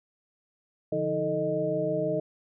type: tone cluster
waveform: sine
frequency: 143.6 / 169.8 / 316.8 / 440.1 / 618 Hz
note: D3 / F3 / D#4 / A4 / D#5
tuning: -39 / -48 / +31 / 0 / -12 cents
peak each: -37 / -35 / -33 / -31 / -28 dBFS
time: 0.92-2.2 s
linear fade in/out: 5 ms
effects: none